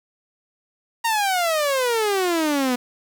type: exponential sweep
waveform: sawtooth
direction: down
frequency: 938 to 242.7 Hz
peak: -15 dBFS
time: 1.04-2.76 s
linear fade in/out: 10 ms
effects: 7-bit